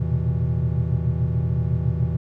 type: tone cluster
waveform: triangle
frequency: 81.2 / 115.7 / 123.1 / 129.5 / 162.9 Hz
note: E2 / A#2 / B2 / C3 / E3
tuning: -26 / -13 / -5 / -17 / -20 cents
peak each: -24 dBFS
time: 0-2.17 s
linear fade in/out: 10 ms
effects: none